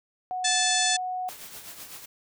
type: tone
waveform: sine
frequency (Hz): 736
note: F#5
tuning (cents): -9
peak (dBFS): -28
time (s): 0.31-1.29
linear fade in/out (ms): 0
type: harmonic tone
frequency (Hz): 874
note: A5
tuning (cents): -12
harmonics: 2 / 3 / 4 / 5 / 6 / 7 / 8 / 9 / 10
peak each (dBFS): -29 / -34 / -28 / -31 / -33 / -30 / -31 / -33 / -33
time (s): 0.44-0.97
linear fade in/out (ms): 10
type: noise with tremolo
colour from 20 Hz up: white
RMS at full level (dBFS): -40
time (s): 1.28-2.06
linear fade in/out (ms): 10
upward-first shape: triangle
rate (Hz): 7.9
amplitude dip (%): 60
effects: none